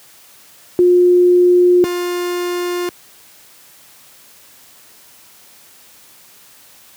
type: tone pair in turn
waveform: sine / 45% pulse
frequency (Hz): 356.6 / 353.7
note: F4 / F4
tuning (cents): +36 / +22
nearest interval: unison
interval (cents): 14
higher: first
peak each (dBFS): -7 / -18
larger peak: first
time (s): 0.79-1.84 / 1.84-2.89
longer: neither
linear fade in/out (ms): 0
effects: white hiss -45 dBFS RMS until 6.96 s + high-pass 80 Hz 12 dB/octave